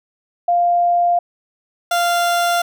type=tone pair in turn; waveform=sine / 30% pulse; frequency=698.5 / 694.6 Hz; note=F5 / F5; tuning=0 / -10 cents; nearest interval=unison; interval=10 cents; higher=first; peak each=-12 dBFS; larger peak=neither; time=0.48-1.19 / 1.91-2.62 s; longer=neither; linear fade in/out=5 ms; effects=none